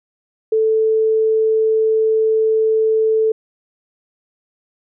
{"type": "tone", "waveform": "sine", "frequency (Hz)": 440, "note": "A4", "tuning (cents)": 0, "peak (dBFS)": -12, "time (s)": [0.52, 3.32], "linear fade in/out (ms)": 5, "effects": []}